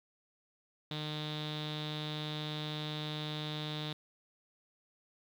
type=tone with low-pass filter; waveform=sawtooth; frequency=152.1 Hz; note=D#3; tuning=39 cents flat; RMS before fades=-39 dBFS; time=0.91-3.93 s; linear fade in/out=2 ms; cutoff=3700 Hz; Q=9.9; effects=10-bit